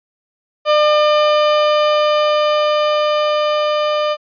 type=tone with level ramp; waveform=30% pulse; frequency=601 Hz; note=D5; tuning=40 cents sharp; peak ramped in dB=-7 to -12 dBFS; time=0.65-4.17 s; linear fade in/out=50 ms; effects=resampled to 11025 Hz